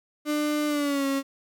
35% pulse tone with pitch glide, 298.7 to 273.9 Hz, D4 to C#4, +29 to -21 cents, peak -22 dBFS, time 0.25-1.23 s, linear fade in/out 50 ms, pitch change -150 cents, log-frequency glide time 0.67-1.06 s, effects none

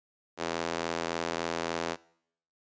sawtooth tone with high-pass filter, 83.5 Hz, E2, 23 cents sharp, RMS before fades -33 dBFS, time 0.37-1.97 s, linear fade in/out 50 ms, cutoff 420 Hz, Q 0.95, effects noise-tail reverb RT60 0.7 s tail -23 dB re dry + resampled to 16000 Hz

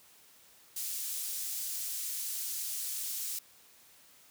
pink high-pass noise, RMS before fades -37 dBFS, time 0.76-3.39 s, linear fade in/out 5 ms, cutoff 7000 Hz, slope 12 dB/octave, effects white hiss -60 dBFS RMS until 4.3 s + high-pass 60 Hz 12 dB/octave

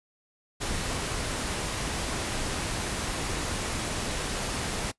pink noise, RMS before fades -31 dBFS, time 0.6-4.92 s, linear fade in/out 20 ms, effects noise-tail reverb RT60 0.1 s tail -20 dB re dry + resampled to 24000 Hz

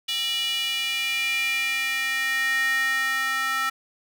square tone with high-pass filter sweep, 265.2 Hz, C4, 23 cents sharp, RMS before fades -25 dBFS, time 0.08-3.7 s, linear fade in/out 10 ms, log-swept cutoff 3100 to 1500 Hz, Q 5.9, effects none

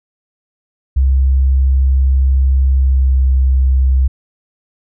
sine tone with pitch glide, 66.4 to 65.49 Hz, C2 to C2, +26 to +2 cents, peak -8 dBFS, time 0.96-4.08 s, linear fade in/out 10 ms, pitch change -24 cents, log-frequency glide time 2.71-3.2 s, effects none

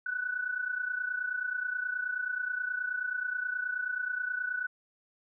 sine tone pair together, 1480 / 1509.4 Hz, F#6 / F#6, 0 / +34 cents, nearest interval unison, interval 34 cents, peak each -32 / -36 dBFS, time 0.06-4.67 s, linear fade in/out 5 ms, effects none

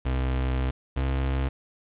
35% pulse tone pair in turn, 64.6 / 66.76 Hz, C2 / C2, -21 / +35 cents, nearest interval minor second, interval 56 cents, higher second, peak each -22 dBFS, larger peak neither, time 0.05-0.71 / 0.96-1.49 s, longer first, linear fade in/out 10 ms, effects resampled to 8000 Hz + 8-bit

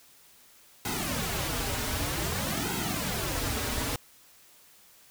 pink noise with flanger, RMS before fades -31 dBFS, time 0.85-3.96 s, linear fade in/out 2 ms, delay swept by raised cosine 1.7 to 5.9 ms, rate 0.53 Hz, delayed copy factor -0.95, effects white hiss -57 dBFS RMS until 5.1 s

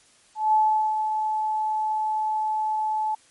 sine tone with ADSR envelope, 864 Hz, A5, 32 cents flat, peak -15 dBFS, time 0.35-3.15 s, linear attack 180 ms, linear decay 410 ms, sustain -7 dB, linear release 7 ms, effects white hiss -57 dBFS RMS until 3.3 s + MP3 48 kbps

